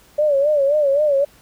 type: tone with vibrato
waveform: sine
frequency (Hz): 577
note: D5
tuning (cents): -31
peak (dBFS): -13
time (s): 0.18-1.25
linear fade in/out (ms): 10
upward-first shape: sine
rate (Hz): 3.8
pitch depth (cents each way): 100
effects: pink hiss -51 dBFS RMS until 1.41 s